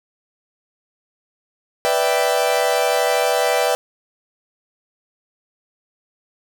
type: chord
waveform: 40% pulse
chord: E minor seventh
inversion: second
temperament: equal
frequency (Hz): 493.9 / 587.3 / 659.3 / 784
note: B4 / D5 / E5 / G5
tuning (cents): 0 / 0 / 0 / 0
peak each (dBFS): -20 / -21 / -21 / -21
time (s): 1.85-3.75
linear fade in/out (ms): 0
effects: none